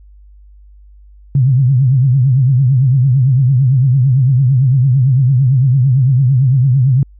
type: tone with vibrato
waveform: sine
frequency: 130.7 Hz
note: C3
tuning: 1 cent flat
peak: -7 dBFS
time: 1.35-7.03 s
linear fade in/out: 2 ms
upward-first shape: triangle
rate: 8.9 Hz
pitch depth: 170 cents each way
effects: added 50 Hz sine -38 dBFS peak until 7.19 s